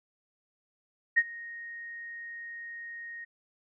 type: tone with ADSR envelope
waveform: sine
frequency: 1865 Hz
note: A#6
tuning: in tune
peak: -17 dBFS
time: 1.16-3.25 s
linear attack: 20 ms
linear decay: 46 ms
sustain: -22 dB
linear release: 13 ms
effects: none